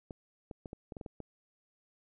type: clicks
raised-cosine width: 2 ms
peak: -29 dBFS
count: 9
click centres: 0.108 / 0.512 / 0.658 / 0.731 / 0.922 / 0.968 / 1.012 / 1.062 / 1.203 s
effects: none